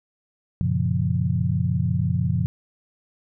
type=chord; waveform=sine; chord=Gb major seventh; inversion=none; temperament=equal with one note detuned; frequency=92.5 / 118.51 / 138.59 / 174.61 Hz; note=Gb2 / Bb2 / Db3 / F3; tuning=0 / +29 / 0 / 0 cents; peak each=-25 dBFS; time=0.61-2.46 s; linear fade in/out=0 ms; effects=none